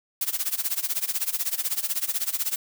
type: noise with tremolo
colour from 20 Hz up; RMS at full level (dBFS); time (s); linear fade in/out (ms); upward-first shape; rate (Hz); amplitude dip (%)
blue; -24; 0.21-2.56; 2; sine; 16; 90
effects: none